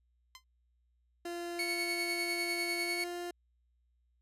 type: tone with exponential decay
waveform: 10% pulse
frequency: 1034 Hz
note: C6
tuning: 21 cents flat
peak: -36 dBFS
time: 0.35-0.44 s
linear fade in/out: 1 ms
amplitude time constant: 18 ms
type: tone with pitch glide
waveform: 30% pulse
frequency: 345.2 to 350.4 Hz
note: F4 to F4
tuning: -20 to +6 cents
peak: -35 dBFS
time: 1.25-3.31 s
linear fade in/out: 5 ms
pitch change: +26 cents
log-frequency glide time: 2.82-3.08 s
type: tone with tremolo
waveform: 30% pulse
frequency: 2217 Hz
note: C#7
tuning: in tune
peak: -29 dBFS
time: 1.59-3.04 s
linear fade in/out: 2 ms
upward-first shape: sine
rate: 10 Hz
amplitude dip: 40%
effects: added 60 Hz sine -70 dBFS peak until 4.21 s + resampled to 32000 Hz